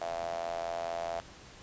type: tone with high-pass filter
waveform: sawtooth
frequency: 84.5 Hz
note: E2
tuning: 43 cents sharp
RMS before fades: -36 dBFS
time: 0.01-1.2 s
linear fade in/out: 0 ms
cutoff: 670 Hz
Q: 8.6
effects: pink hiss -52 dBFS RMS until 1.62 s + resampled to 16000 Hz